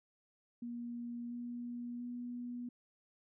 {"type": "tone with pitch steps", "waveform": "sine", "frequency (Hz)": [238.2, 240.7, 243.2], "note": ["A#3", "B3", "B3"], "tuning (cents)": [38, -44, -26], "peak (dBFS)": -40, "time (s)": [0.62, 2.69], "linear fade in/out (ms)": 5, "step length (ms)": 690, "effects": []}